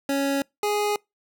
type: tone pair in turn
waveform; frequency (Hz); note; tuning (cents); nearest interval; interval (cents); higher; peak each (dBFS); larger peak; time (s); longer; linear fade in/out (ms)
25% pulse; 277.2 / 415.3; C#4 / G#4; 0 / 0; perfect fifth; 700; second; -18; neither; 0.09-0.42 / 0.63-0.96; neither; 2
effects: noise-tail reverb RT60 0.2 s tail -26 dB re dry